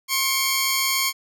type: tone pair together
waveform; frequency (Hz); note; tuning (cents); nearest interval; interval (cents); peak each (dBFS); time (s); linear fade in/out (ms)
10% pulse; 1070 / 2267; C6 / C#7; +38 / +38; octave + minor second; 1300; -14 / -14; 0.08-1.13; 50
effects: none